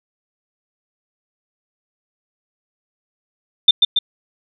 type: tone with echo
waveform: sine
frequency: 3580 Hz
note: A7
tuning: 29 cents sharp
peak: -4 dBFS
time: 3.68-3.71 s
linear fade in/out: 5 ms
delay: 140 ms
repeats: 2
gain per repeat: -4 dB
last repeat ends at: 3.99 s
effects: none